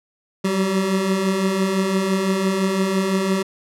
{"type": "beating tone pair", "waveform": "25% pulse", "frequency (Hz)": [186.6, 192.5], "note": ["F#3", "G3"], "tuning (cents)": [15, -31], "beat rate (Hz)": 5.9, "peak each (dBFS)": [-22, -15], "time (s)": [0.44, 3.43], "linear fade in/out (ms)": 10, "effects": ["low-pass 11000 Hz 12 dB/octave"]}